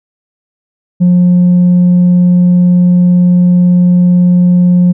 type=tone with tanh clipping; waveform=triangle; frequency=178.2 Hz; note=F3; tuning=35 cents sharp; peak=-4 dBFS; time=1-4.93 s; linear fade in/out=20 ms; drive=6 dB; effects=none